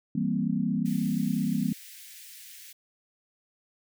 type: chord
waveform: sine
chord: C dominant seventh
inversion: first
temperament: equal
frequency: 164.81 / 196 / 233.1 / 261.6 Hz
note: E3 / G3 / Bb3 / C4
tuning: 0 / 0 / 0 / 0 cents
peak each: -31 / -29 / -29 / -32 dBFS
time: 0.15-1.73 s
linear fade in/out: 5 ms
type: high-pass noise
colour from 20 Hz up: white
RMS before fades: -47 dBFS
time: 0.85-2.73 s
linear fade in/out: 10 ms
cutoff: 1700 Hz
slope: 48 dB/octave
effects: none